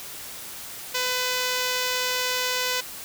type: tone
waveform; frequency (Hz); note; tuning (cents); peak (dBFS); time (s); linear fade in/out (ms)
5% pulse; 502; B4; +28; -12; 0.94-2.81; 10
effects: white hiss -38 dBFS RMS until 3.04 s